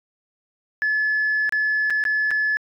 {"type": "tone with dropouts", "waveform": "sine", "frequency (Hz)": 1720, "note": "A6", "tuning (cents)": -40, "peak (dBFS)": -17, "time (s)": [0.82, 2.57], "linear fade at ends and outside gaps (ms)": 0, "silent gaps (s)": [[1.493, 1.524], [1.9, 1.905], [2.039, 2.052], [2.307, 2.313]], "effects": ["tanh soft clip ceiling -15 dBFS"]}